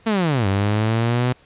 sawtooth linear two-way sweep, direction down then up, 230.2 to 96 to 126.6 Hz, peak -13 dBFS, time 0.06-1.33 s, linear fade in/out 10 ms, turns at 0.47 s, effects pink hiss -53 dBFS RMS until 1.45 s + resampled to 8000 Hz

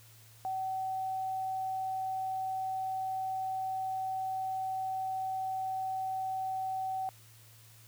sine tone, 760 Hz, F#5, 46 cents sharp, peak -32 dBFS, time 0.45-7.09 s, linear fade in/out 0 ms, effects added 112 Hz sine -57 dBFS peak until 7.87 s + white hiss -59 dBFS RMS until 7.87 s

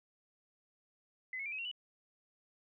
sine tone with pitch steps, 2030 / 2188 / 2359 / 2543 / 2741 / 2955 Hz, B6 / C#7 / D7 / D#7 / F7 / F#7, +47 / -23 / +7 / +37 / -33 / -3 cents, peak -38 dBFS, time 1.33-1.714 s, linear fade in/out 2 ms, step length 64 ms, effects none

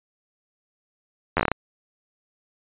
slowing click train, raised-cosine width 0.5 ms, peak -5 dBFS, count 8, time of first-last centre 1.37-1.517 s, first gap 11 ms, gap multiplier 1.21, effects resampled to 8000 Hz

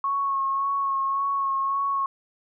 sine tone with vibrato, 1098 Hz, C#6, 17 cents flat, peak -22 dBFS, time 0.04-2.06 s, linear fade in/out 2 ms, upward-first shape sine, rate 1.8 Hz, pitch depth 22 cents each way, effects none

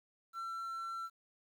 triangle tone with quantisation, 1349 Hz, E6, 40 cents sharp, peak -37 dBFS, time 0.33-1.1 s, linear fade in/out 50 ms, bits 11, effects none

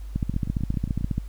two click trains, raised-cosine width 5 ms, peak -12 / -18 dBFS, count 16 / 6, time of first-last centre 0.16-1.18 / 0.34-1.01 s, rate 14.7 / 7.46 Hz, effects added 50 Hz sine -33 dBFS peak until 1.28 s + pink hiss -56 dBFS RMS until 1.28 s

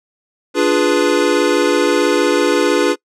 square chord, D diminished seventh, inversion none, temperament equal, 293.7 / 349.2 / 415.3 / 493.9 Hz, D4 / F4 / Ab4 / Cb5, 0 / 0 / 0 / 0 cents, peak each -18 dBFS, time 0.54-2.96 s, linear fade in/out 50 ms, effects noise-tail reverb RT60 0.1 s tail -24 dB re dry + low-pass 8000 Hz 12 dB/octave

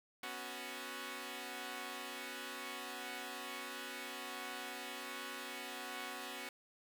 5% pulse chord, B suspended second, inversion none, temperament equal, 246.9 / 277.2 / 370 Hz, B3 / C#4 / F#4, 0 / 0 / 0 cents, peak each -37 / -37 / -36 dBFS, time 0.23-6.49 s, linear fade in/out 2 ms, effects none

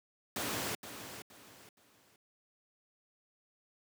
pink noise with echo, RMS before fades -36 dBFS, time 0.36-0.75 s, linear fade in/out 2 ms, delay 470 ms, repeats 3, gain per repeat -10 dB, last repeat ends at 2.16 s, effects high-pass 150 Hz 12 dB/octave

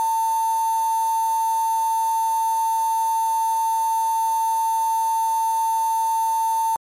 sine tone with quantisation, 898 Hz, A5, 35 cents sharp, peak -18 dBFS, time 0-6.76 s, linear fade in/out 0 ms, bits 5, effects MP3 64 kbps

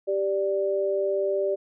sine tone pair together, 392 / 587.3 Hz, G4 / D5, 0 / 0 cents, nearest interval perfect fifth, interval 700 cents, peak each -25 dBFS, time 0.07-1.56 s, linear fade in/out 20 ms, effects none

